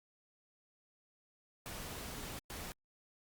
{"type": "noise bursts at uneven times", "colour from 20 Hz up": "pink", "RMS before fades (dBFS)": -45, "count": 2, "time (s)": [[1.66, 2.39], [2.5, 2.72]], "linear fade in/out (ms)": 0, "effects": ["Opus 48 kbps"]}